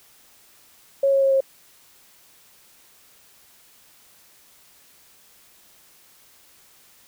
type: tone with pitch steps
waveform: sine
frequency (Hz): 550 / 545.9 / 541.8 / 537.7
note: C#5 / C#5 / C#5 / C5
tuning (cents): -14 / -27 / -40 / +47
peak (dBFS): -15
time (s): 1.03-1.406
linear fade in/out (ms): 5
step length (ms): 94
effects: white hiss -54 dBFS RMS until 7.07 s